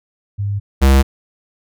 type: tone pair in turn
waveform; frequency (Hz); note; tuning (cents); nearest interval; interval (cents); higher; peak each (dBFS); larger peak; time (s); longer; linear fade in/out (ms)
sine / square; 101.1 / 67.48; G#2 / C#2; -46 / -46; perfect fifth; 700; first; -17 / -8; second; 0.38-0.6 / 0.81-1.03; neither; 20
effects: none